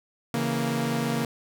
sawtooth chord, A# diminished, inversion first, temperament equal, 138.59 / 164.81 / 233.1 Hz, C#3 / E3 / A#3, 0 / 0 / 0 cents, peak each -26 / -28 / -23 dBFS, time 0.34-1.25 s, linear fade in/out 2 ms, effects none

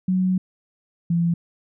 sine tone pair in turn, 185.3 / 169.84 Hz, F#3 / F3, +3 / -48 cents, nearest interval major second, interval 151 cents, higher first, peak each -17 dBFS, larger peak neither, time 0.08-0.38 / 1.1-1.34 s, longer first, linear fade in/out 5 ms, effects none

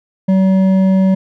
sine tone with hard clipping, 190.1 Hz, F#3, 47 cents sharp, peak -10 dBFS, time 0.28-1.15 s, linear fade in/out 10 ms, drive 7 dB, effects none

